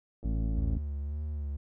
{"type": "click train", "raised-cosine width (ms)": 2, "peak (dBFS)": -36, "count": 60, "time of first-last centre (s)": [0.23, 0.752], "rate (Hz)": 113}
{"type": "harmonic tone", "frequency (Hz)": 54.7, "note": "A1", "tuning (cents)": -9, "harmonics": [1, 2, 3, 4, 5], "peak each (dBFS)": [-28, -37, -39, -41, -41], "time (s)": [0.24, 0.78], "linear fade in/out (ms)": 10}
{"type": "tone with vibrato", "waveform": "triangle", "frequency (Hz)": 73.42, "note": "D2", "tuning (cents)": 0, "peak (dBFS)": -30, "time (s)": [0.56, 1.57], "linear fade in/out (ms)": 10, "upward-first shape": "sine", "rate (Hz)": 1.8, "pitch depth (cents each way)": 57}
{"effects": []}